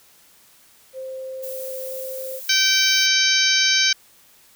sine tone, 524 Hz, C5, 2 cents sharp, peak -29 dBFS, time 0.93-2.41 s, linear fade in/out 50 ms
violet noise, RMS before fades -35 dBFS, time 1.42-3.07 s, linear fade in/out 20 ms
harmonic tone, 773 Hz, G5, 24 cents flat, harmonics 2 / 3 / 4 / 5 / 6 / 7 / 8, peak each -23 / -23 / -23 / -23 / -23 / -23 / -23 dBFS, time 2.49-3.93 s, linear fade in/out 5 ms
effects white hiss -53 dBFS RMS until 4.55 s

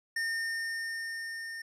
square tone with level ramp, 1821 Hz, A#6, 41 cents flat, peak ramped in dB -30 to -39 dBFS, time 0.16-1.62 s, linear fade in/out 5 ms, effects low-pass 10000 Hz 12 dB/octave

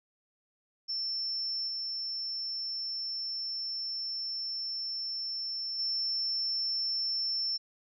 sine tone with level steps, 5370 Hz, E8, 31 cents sharp, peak -31 / -33 / -29 dBFS, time 0.88-7.58 s, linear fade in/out 20 ms, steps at 1.67 / 5.78 s, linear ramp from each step 20 ms, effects none

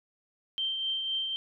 sine tone with tremolo, 3136 Hz, G7, in tune, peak -27 dBFS, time 0.58-1.36 s, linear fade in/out 0 ms, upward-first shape triangle, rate 3.9 Hz, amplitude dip 40%, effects none

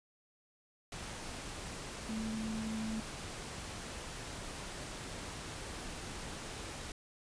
sine tone in noise, 220 Hz, A3, in tune, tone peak -36 dBFS, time 2.09-3 s, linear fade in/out 2 ms, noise pink, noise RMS -44 dBFS, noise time 0.92-6.92 s, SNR +5 dB, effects resampled to 22050 Hz

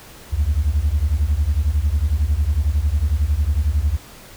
sine beating tone pair, 68.3 / 79.3 Hz, C#2 / D#2, -25 / +33 cents, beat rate 11 Hz, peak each -17 dBFS, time 0.32-3.97 s, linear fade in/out 20 ms, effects tanh soft clip ceiling -11 dBFS + pink hiss -42 dBFS RMS until 4.36 s

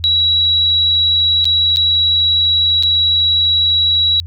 sine tone with dropouts, 3892 Hz, B7, 26 cents flat, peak -10 dBFS, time 0.04-4.2 s, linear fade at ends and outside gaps 0 ms, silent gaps 1.444-1.454 / 1.761-1.77 / 2.826-2.834 s, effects added 85 Hz sine -25 dBFS peak until 4.26 s

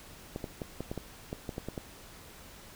clicks, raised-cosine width 2 ms, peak -22 dBFS, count 11, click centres 0.361 / 0.442 / 0.618 / 0.806 / 0.915 / 0.977 / 1.329 / 1.492 / 1.581 / 1.686 / 1.778 s, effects pink hiss -51 dBFS RMS until 2.75 s

